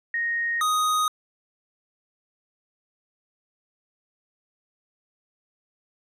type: tone pair in turn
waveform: sine / square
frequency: 1864.7 / 1247.6 Hz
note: A#6 / D#6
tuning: 0 / +4 cents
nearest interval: perfect fifth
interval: 696 cents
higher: first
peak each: -23 / -21 dBFS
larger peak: second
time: 0.14-0.61 / 0.61-1.08 s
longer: neither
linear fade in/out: 2 ms
effects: resampled to 32000 Hz